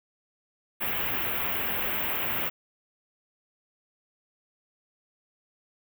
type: band-stop noise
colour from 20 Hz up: white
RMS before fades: -29 dBFS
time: 0.8-2.5 s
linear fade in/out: 20 ms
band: 3100 to 14000 Hz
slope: 48 dB/octave
effects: none